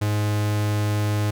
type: tone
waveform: 45% pulse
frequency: 104.7 Hz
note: G#2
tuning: 15 cents sharp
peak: -20 dBFS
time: 0.01-1.31 s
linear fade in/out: 10 ms
effects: none